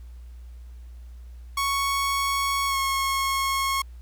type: tone with pitch glide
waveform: sawtooth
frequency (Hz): 1108.7 to 1089.7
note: C#6 to C#6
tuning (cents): 0 to -30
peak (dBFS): -19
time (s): 1.57-3.82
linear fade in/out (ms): 5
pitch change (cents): -30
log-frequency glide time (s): 2.67-2.77
effects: added 60 Hz sine -39 dBFS peak until 4.01 s + pink hiss -63 dBFS RMS until 4.01 s